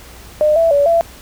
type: tone with pitch steps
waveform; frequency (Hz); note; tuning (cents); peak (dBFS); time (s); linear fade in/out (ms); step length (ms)
sine; 606 / 662 / 571 / 672; D#5 / E5 / D5 / E5; -46 / +7 / -49 / +33; -9; 0.41-1.01; 0; 150
effects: added 60 Hz sine -40 dBFS peak until 1.21 s + pink hiss -39 dBFS RMS until 1.21 s